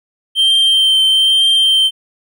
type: tone with vibrato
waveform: triangle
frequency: 3136 Hz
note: G7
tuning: in tune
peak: -7 dBFS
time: 0.35-1.91 s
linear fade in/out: 50 ms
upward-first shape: triangle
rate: 1.1 Hz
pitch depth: 17 cents each way
effects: none